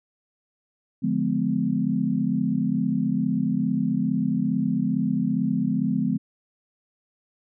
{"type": "chord", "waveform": "sine", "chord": "D diminished seventh", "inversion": "none", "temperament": "just", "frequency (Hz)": [146.83, 176.2, 211.4, 253.7], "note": ["D3", "F3", "Ab3", "Cb4"], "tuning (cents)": [0, 16, 31, 47], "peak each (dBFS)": [-30, -27, -25, -25], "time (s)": [1.02, 6.18], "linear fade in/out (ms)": 20, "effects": []}